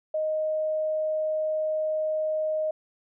sine tone, 622.3 Hz, D#5, in tune, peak -24 dBFS, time 0.14-2.71 s, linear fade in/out 5 ms, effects none

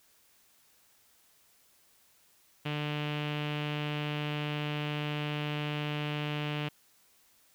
sawtooth tone with low-pass filter, 148.8 Hz, D3, 23 cents sharp, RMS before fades -34 dBFS, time 2.65-6.69 s, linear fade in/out 10 ms, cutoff 2900 Hz, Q 4, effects white hiss -65 dBFS RMS until 7.54 s

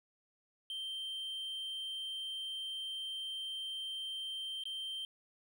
triangle tone with dropouts, 3136 Hz, G7, in tune, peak -37 dBFS, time 0.7-5.05 s, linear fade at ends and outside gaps 1 ms, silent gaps 4.637-4.654 s, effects none

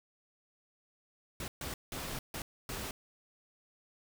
pink noise bursts at uneven times, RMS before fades -40 dBFS, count 5, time 1.4-1.48 / 1.61-1.74 / 1.92-2.19 / 2.34-2.42 / 2.69-2.91 s, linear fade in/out 2 ms, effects none

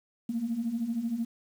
sine beating tone pair, 222 / 235 Hz, A3 / A#3, +16 / +14 cents, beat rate 13 Hz, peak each -34 / -29 dBFS, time 0.29-1.25 s, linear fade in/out 5 ms, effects tanh soft clip ceiling -21 dBFS + 9-bit

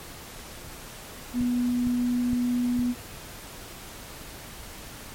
sine tone, 244.7 Hz, B3, 16 cents flat, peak -22 dBFS, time 1.33-2.95 s, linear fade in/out 50 ms
click train, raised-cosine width 5 ms, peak -21 dBFS, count 4, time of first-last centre 1.41-2.792 s, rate 2.17 Hz
effects pink hiss -42 dBFS RMS until 5.14 s + MP3 64 kbps

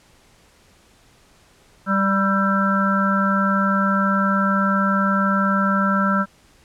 harmonic tone with a mistuned harmonic, 196.2 Hz, G3, 2 cents sharp, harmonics 1 / 3 / 5 / 7 / 8, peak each -19 / -27 / -28 / -20 / -26 dBFS, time 1.86-6.26 s, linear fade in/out 50 ms, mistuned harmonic 7, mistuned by -40 cents, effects pink hiss -54 dBFS RMS until 6.64 s + low-pass 10000 Hz 12 dB/octave

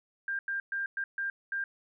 sine tone bursts at uneven times, 1594 Hz, G6, 28 cents sharp, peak -30 dBFS, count 6, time 0.28-0.39 / 0.48-0.6 / 0.72-0.86 / 0.97-1.04 / 1.18-1.3 / 1.52-1.64 s, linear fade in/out 2 ms, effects none

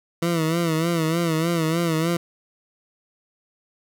20% pulse tone with vibrato, 164.81 Hz, E3, in tune, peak -15 dBFS, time 0.22-2.17 s, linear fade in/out 5 ms, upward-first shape sine, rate 3.3 Hz, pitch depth 77 cents each way, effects none

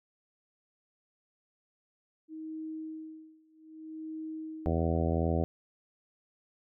sine tone with tremolo, 315.7 Hz, D#4, 25 cents sharp, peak -36 dBFS, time 2.28-4.75 s, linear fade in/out 50 ms, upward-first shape sine, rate 0.63 Hz, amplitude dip 95%
harmonic tone, 82.41 Hz, E2, in tune, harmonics 1 / 2 / 3 / 4 / 5 / 6 / 7 / 8 / 9, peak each -30 / -33 / -35 / -36 / -37 / -38 / -38 / -39 / -40 dBFS, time 4.66-5.44 s, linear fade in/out 0 ms
effects none

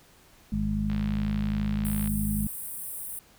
harmonic tone, 51.91 Hz, G#1, in tune, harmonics 1 / 2 / 3 / 4, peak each -31 / -35 / -34 / -27 dBFS, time 0.52-2.47 s, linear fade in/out 5 ms
click train, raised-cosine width 0.3 ms, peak -25 dBFS, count 75, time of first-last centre 0.9-2.075 s, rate 63 Hz
pink high-pass noise, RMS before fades -37 dBFS, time 1.85-3.19 s, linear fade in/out 0 ms, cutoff 8500 Hz, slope 96 dB/octave
effects pink hiss -57 dBFS RMS until 3.38 s

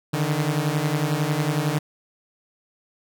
sawtooth beating tone pair, 145 / 156 Hz, D3 / D#3, -22 / +5 cents, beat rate 11 Hz, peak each -20 dBFS, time 0.13-1.79 s, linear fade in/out 10 ms, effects none

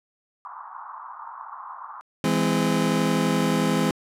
pink band-pass noise, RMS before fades -39 dBFS, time 0.45-2.01 s, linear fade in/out 0 ms, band 920 to 1200 Hz, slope 48 dB/octave
30% pulse chord, E augmented, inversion none, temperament just, 164.81 / 206 / 257.5 Hz, E3 / G#3 / B#3, 0 / -14 / -28 cents, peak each -22 dBFS, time 2.24-3.91 s, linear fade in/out 2 ms
effects low-pass 12000 Hz 12 dB/octave

